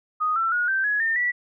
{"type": "tone with pitch steps", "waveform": "sine", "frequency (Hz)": [1244.5, 1341.5, 1446.2, 1558.9, 1680.5, 1811.6, 1952.8], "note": ["D#6", "E6", "F#6", "G6", "G#6", "A#6", "B6"], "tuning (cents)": [0, 30, -40, -10, 20, -50, -20], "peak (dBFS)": -20, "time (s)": [0.2, 1.32], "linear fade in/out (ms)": 20, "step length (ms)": 160, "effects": []}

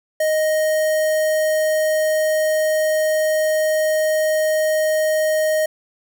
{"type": "tone with notch filter", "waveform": "square", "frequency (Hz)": 622.3, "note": "D#5", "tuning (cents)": 0, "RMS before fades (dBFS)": -18, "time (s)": [0.2, 5.66], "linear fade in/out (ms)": 5, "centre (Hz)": 3700, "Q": 1.1, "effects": []}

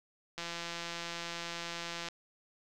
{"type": "click train", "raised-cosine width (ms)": 0.2, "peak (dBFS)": -22, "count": 291, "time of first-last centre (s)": [0.38, 2.086], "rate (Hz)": 170, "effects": []}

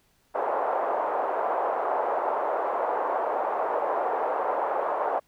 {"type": "band-pass noise", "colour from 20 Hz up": "white", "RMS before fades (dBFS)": -27, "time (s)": [0.34, 5.2], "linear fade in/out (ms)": 20, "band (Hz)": [480, 940], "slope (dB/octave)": 24, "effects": ["pink hiss -66 dBFS RMS until 5.27 s"]}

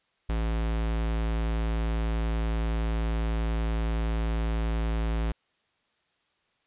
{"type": "tone", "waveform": "square", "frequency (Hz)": 55.6, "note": "A1", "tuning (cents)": 19, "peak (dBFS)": -26, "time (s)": [0.29, 5.32], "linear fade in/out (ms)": 5, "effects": ["white hiss -71 dBFS RMS until 6.66 s", "resampled to 8000 Hz"]}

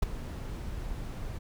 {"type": "noise with ADSR envelope", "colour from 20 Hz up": "brown", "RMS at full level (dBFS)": -22, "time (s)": [0.02, 1.39], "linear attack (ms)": 10, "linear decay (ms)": 11, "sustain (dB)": -15, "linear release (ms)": 16, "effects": []}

